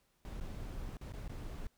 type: noise with dropouts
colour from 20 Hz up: brown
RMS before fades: -43 dBFS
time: 0.25-1.67 s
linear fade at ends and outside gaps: 1 ms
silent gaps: 0.401-0.409 / 0.97-1.012 / 1.122-1.136 / 1.279-1.294 s
effects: pink hiss -75 dBFS RMS until 1.77 s